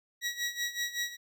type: tone with tremolo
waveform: 20% pulse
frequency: 1918 Hz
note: A#6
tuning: 49 cents sharp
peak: -24 dBFS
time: 0.21-1.17 s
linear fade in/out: 50 ms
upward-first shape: sine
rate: 5.3 Hz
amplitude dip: 80%
effects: none